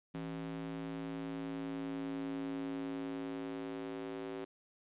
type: tone with high-pass filter sweep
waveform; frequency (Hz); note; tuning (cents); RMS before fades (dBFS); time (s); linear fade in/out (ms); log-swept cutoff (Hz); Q
square; 55; A1; 0; -41; 0.14-4.45; 10; 210 to 340; 4.2
effects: resampled to 8000 Hz + 12-bit